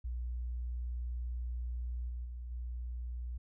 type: tone with level steps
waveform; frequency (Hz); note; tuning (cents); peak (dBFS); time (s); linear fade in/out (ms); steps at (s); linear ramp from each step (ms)
sine; 60.4; B1; -38; -35 / -37 / -40 / -37; 0.04-3.38; 10; 2.08 / 2.24 / 2.5; 20
effects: none